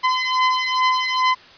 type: beating tone pair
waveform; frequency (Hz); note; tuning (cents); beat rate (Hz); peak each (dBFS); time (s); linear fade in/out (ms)
sawtooth; 1021 / 1023.4; C6 / C6; -43 / -39; 2.4; -16; 0.03-1.35; 20
effects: white hiss -45 dBFS RMS until 1.57 s + resampled to 11025 Hz